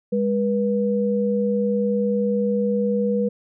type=tone pair together; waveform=sine; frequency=204.1 / 484.9 Hz; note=G#3 / B4; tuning=-30 / -32 cents; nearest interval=octave + minor third; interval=1498 cents; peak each=-21 / -21 dBFS; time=0.12-3.29 s; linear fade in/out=10 ms; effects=none